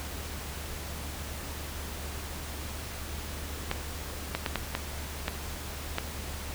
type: clicks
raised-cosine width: 0.3 ms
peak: -12 dBFS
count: 7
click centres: 3.714 / 4.35 / 4.462 / 4.557 / 4.751 / 5.281 / 5.984 s
effects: added 73 Hz sine -39 dBFS peak until 6.54 s + pink hiss -40 dBFS RMS until 6.54 s